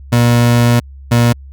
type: tone pair in turn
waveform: 30% pulse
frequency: 119.5 / 118.94 Hz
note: A#2 / A#2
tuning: +43 / +35 cents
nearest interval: unison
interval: 8 cents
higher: first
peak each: -5 dBFS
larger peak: neither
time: 0.12-0.8 / 1.11-1.33 s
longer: first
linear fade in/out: 10 ms
effects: added 68 Hz sine -31 dBFS peak until 1.52 s